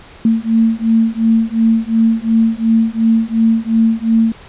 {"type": "beating tone pair", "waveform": "sine", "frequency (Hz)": [224.1, 226.9], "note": ["A3", "A#3"], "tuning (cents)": [32, -47], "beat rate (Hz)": 2.8, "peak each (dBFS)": -13, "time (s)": [0.25, 4.32], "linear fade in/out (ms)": 2, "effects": ["pink hiss -39 dBFS RMS until 4.48 s", "resampled to 8000 Hz"]}